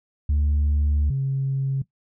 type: tone pair in turn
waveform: sine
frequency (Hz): 73.42 / 135.51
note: D2 / C#3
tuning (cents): 0 / -39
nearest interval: major seventh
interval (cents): 1061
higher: second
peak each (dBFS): -16 / -20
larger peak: first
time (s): 0.29-1.1 / 1.1-1.82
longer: first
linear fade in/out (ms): 5
effects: noise-tail reverb RT60 0.1 s tail -17 dB re dry + tanh soft clip ceiling -16 dBFS